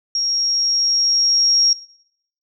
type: tone with level ramp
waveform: sine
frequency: 5588 Hz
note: F8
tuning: in tune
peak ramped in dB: -17 to -11 dBFS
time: 0.15-1.73 s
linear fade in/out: 2 ms
effects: noise-tail reverb RT60 0.7 s tail -20 dB re dry